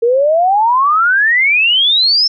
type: exponential sweep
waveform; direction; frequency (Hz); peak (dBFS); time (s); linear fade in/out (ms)
sine; up; 453.7 to 5390; -8; 0.02-2.28; 10
effects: none